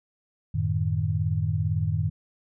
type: tone cluster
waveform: sine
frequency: 91.1 / 108.9 / 153 Hz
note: F#2 / A2 / D#3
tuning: -26 / -17 / -29 cents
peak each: -27 dBFS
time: 0.54-2.1 s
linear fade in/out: 10 ms
effects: none